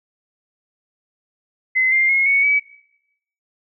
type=tone with pitch steps; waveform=sine; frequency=2047 / 2103 / 2161 / 2221 / 2282 Hz; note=C7 / C7 / C#7 / C#7 / C#7; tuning=-38 / +8 / -45 / +3 / +50 cents; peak=-13 dBFS; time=1.75-2.6 s; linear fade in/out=20 ms; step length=170 ms; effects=noise-tail reverb RT60 0.9 s tail -23 dB re dry